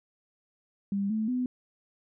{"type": "tone with pitch steps", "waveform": "sine", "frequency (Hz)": [199.1, 218.1, 250.8], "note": ["G3", "A3", "B3"], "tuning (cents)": [27, -15, 27], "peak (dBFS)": -26, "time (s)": [0.92, 1.46], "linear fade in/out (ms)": 2, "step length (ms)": 180, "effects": []}